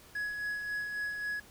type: tone with tremolo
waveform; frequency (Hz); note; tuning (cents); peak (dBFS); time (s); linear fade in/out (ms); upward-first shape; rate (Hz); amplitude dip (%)
triangle; 1679; G#6; +18; -30; 0.15-1.4; 5; sine; 3.7; 40
effects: pink hiss -56 dBFS RMS until 1.5 s